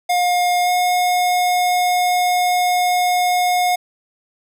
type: tone with pitch glide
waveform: square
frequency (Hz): 713 to 720.5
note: F5 to F#5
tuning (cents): +36 to -46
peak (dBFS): -15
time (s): 0.09-3.76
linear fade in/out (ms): 10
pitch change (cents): +18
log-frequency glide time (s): 0.64-0.69
effects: none